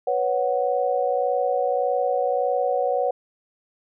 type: chord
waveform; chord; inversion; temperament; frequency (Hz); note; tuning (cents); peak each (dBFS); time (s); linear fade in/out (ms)
sine; B suspended second; none; just; 493.9 / 555.6 / 740.8; B4 / C#5 / F#5; 0 / +4 / +2; -24; 0.07-3.11; 5
effects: none